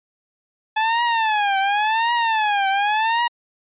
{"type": "tone with vibrato", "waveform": "sawtooth", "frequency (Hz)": 860, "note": "A5", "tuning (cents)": -40, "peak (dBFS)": -13, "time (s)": [0.76, 3.28], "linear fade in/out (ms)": 10, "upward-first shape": "triangle", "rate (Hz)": 0.91, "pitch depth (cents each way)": 190, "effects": ["resampled to 8000 Hz"]}